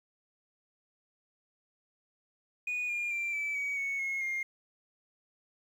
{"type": "tone with pitch steps", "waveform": "sine", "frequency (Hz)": [2465, 2413, 2362, 2312, 2263, 2215, 2168, 2122], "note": ["D#7", "D7", "D7", "D7", "C#7", "C#7", "C#7", "C7"], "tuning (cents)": [-17, 46, 9, -28, 35, -2, -39, 24], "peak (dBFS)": -29, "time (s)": [2.67, 4.43], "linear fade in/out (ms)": 5, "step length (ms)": 220, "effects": ["tanh soft clip ceiling -29 dBFS", "10-bit"]}